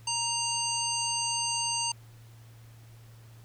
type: harmonic tone with a mistuned harmonic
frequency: 932 Hz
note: A#5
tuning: 1 cent flat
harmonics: 1 / 3 / 5 / 7 / 9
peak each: -34 / -34 / -34 / -34 / -34 dBFS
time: 0.07-1.92 s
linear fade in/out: 5 ms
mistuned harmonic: 7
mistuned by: -61 cents
effects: added 114 Hz sine -49 dBFS peak until 3.44 s + pink hiss -60 dBFS RMS until 3.44 s